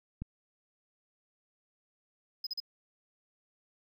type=click; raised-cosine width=5 ms; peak=-25 dBFS; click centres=0.22 s
type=tone bursts; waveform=triangle; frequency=5040 Hz; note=D#8; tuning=21 cents sharp; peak=-32 dBFS; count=3; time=2.44-2.602 s; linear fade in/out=5 ms; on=28 ms; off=39 ms
effects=none